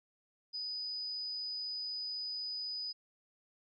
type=tone; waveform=sine; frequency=4978 Hz; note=D#8; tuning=in tune; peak=-37 dBFS; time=0.53-2.93 s; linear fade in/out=20 ms; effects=none